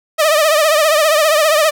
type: tone with vibrato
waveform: sawtooth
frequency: 617 Hz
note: D#5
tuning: 15 cents flat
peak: -6 dBFS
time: 0.18-1.71 s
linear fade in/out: 20 ms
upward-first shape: triangle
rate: 15 Hz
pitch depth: 110 cents each way
effects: none